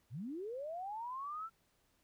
sine linear sweep, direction up, 96.4 to 1358 Hz, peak -40 dBFS, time 0.1-1.5 s, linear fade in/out 50 ms, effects pink hiss -75 dBFS RMS until 2.03 s

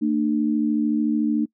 sine tone pair together, 226.1 / 299.7 Hz, A3 / D4, +47 / +35 cents, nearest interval perfect fourth, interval 488 cents, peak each -21 dBFS, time 0.01-1.46 s, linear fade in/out 20 ms, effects noise-tail reverb RT60 0.1 s tail -24 dB re dry

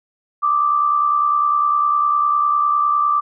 sine tone pair together, 1174.7 / 1244.6 Hz, D6 / D#6, 0 / 0 cents, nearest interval minor second, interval 100 cents, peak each -14 / -23 dBFS, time 0.42-3.21 s, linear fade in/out 20 ms, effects none

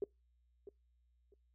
sine tone with echo, 400.1 Hz, G4, 35 cents sharp, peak -33 dBFS, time 0.02-0.04 s, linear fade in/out 2 ms, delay 650 ms, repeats 2, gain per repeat -14 dB, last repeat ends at 1.34 s, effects noise-tail reverb RT60 0.2 s tail -26 dB re dry + added 60 Hz sine -70 dBFS peak until 1.54 s

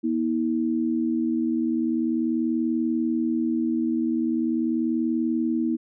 sine tone pair together, 240.2 / 320.6 Hz, B3 / E4, -48 / -48 cents, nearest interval perfect fourth, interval 500 cents, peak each -24 dBFS, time 0.03-5.77 s, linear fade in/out 20 ms, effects none

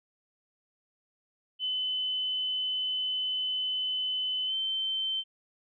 sine tone with pitch glide, 3026 to 3097 Hz, F#7 to G7, +38 to -22 cents, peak -28 dBFS, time 1.59-5.24 s, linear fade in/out 50 ms, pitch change +40 cents, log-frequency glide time 4.46-4.54 s, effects none

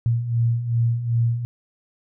sine beating tone pair, 115.2 / 117.8 Hz, A#2 / A#2, -20 / +19 cents, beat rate 2.6 Hz, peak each -25 / -19 dBFS, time 0.06-1.45 s, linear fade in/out 0 ms, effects none

